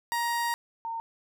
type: tone pair in turn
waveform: 30% pulse / sine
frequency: 942 / 913.6 Hz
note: A#5 / A#5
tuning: +18 / -35 cents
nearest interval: minor second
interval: 53 cents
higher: first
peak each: -24 / -31 dBFS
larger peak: first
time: 0.12-0.54 / 0.85-1 s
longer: first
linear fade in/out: 0 ms
effects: none